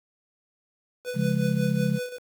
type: tone with tremolo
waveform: square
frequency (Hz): 496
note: B4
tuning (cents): +7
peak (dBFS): -28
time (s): 1.04-2.19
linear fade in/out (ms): 50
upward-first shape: triangle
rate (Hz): 5.4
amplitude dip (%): 80
type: chord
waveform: sine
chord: Db major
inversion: none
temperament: just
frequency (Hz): 138.59 / 173.24 / 207.9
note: Db3 / F3 / Ab3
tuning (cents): 0 / -14 / +2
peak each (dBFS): -26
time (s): 1.14-2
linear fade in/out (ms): 50
effects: 8-bit

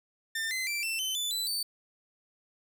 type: tone with pitch steps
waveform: sawtooth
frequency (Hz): 1797 / 2052 / 2344 / 2677 / 3057 / 3492 / 3988 / 4554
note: A6 / C7 / D7 / E7 / G7 / A7 / B7 / C#8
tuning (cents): +36 / -34 / -4 / +26 / -44 / -14 / +16 / +46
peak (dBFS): -27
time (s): 0.35-1.63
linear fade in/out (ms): 5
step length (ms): 160
effects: none

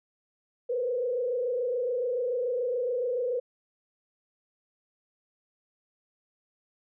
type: tone with frequency modulation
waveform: sine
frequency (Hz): 493.9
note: B4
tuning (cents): 0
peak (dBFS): -26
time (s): 0.69-3.4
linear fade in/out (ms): 10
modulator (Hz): 27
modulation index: 0.99
effects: none

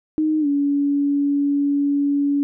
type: tone with pitch glide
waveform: sine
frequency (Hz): 310 to 284.3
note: D#4 to C#4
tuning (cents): -6 to +44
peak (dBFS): -16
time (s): 0.18-2.43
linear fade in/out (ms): 0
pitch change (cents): -150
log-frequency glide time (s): 0.4-0.47
effects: none

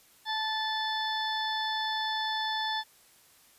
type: harmonic tone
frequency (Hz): 875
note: A5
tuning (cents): -10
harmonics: 1 / 2 / 4 / 5 / 6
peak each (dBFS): -32 / -35 / -34 / -42 / -42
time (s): 0.25-2.84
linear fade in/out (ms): 50
effects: white hiss -60 dBFS RMS until 3.58 s + resampled to 32000 Hz

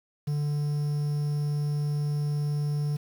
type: tone with quantisation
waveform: triangle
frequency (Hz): 146.83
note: D3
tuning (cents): 0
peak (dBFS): -23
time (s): 0.27-2.97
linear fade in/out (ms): 10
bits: 8
effects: none

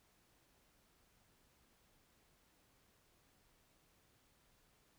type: silence
effects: pink hiss -73 dBFS RMS until 4.98 s

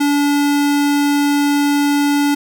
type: tone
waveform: square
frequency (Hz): 287.8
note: D4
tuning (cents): -35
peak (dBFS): -13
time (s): 0-2.35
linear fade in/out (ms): 10
effects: none

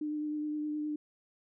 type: tone with vibrato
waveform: sine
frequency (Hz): 301.1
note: D4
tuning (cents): +43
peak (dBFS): -32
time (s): 0.01-0.96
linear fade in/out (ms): 5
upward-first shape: triangle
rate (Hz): 9.6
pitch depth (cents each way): 18
effects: none

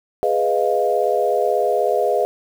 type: chord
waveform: sine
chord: F half-diminished seventh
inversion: first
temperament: equal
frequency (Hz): 415.3 / 493.9 / 622.3 / 698.5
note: Ab4 / Cb5 / Eb5 / F5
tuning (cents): 0 / 0 / 0 / 0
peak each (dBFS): -21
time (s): 0.23-2.25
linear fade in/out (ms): 0
effects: 7-bit

